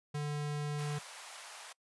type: tone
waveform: square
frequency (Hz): 147.5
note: D3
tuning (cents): +8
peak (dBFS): -35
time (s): 0.14-0.99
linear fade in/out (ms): 10
type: high-pass noise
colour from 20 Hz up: pink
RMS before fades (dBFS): -49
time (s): 0.78-1.73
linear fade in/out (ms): 10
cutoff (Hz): 700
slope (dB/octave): 24
effects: noise-tail reverb RT60 0.1 s tail -24 dB re dry + resampled to 24000 Hz